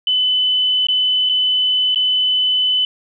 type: tone with dropouts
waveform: sine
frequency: 3013 Hz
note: F#7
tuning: 31 cents sharp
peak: -13 dBFS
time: 0.07-2.85 s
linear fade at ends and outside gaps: 2 ms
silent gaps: 0.869-0.885 / 1.291-1.295 / 1.947-1.958 s
effects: none